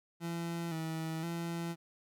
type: tone with vibrato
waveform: 30% pulse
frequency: 164.81 Hz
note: E3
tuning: in tune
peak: -33 dBFS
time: 0.2-1.76 s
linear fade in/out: 50 ms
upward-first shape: square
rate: 0.97 Hz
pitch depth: 42 cents each way
effects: none